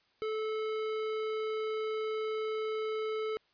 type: tone with tanh clipping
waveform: sine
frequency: 435.2 Hz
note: A4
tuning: 19 cents flat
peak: -34 dBFS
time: 0.22-3.37 s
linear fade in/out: 0 ms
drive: 18 dB
effects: white hiss -70 dBFS RMS until 3.53 s + resampled to 11025 Hz